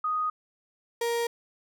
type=tone pair in turn; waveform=sine / 35% pulse; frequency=1244.5 / 469 Hz; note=D#6 / A#4; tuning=0 / +11 cents; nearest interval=octave + perfect fourth; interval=1689 cents; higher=first; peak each=-25 / -24 dBFS; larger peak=second; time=0.04-0.3 / 1.01-1.27 s; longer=neither; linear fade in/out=5 ms; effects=none